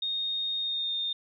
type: tone with pitch glide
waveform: sine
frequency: 3700 to 3647 Hz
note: A#7 to A#7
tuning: -14 to -39 cents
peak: -28 dBFS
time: 0.02-1.13 s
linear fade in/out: 5 ms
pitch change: -25 cents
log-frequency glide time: 0.6-0.95 s
effects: none